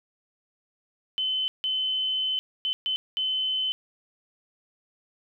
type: tone bursts at uneven times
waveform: sine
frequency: 3047 Hz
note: G7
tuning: 50 cents flat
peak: -24 dBFS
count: 5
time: 1.18-1.48 / 1.64-2.39 / 2.65-2.73 / 2.86-2.96 / 3.17-3.72 s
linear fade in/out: 0 ms
effects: 11-bit